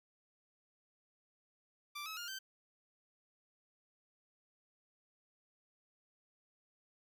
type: tone with pitch steps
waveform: 15% pulse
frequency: 1174.7 / 1288.4 / 1413.2 / 1550 Hz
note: D6 / E6 / F6 / G6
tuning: 0 / -40 / +20 / -20 cents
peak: -36 dBFS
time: 1.95-2.39 s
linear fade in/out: 10 ms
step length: 110 ms
effects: none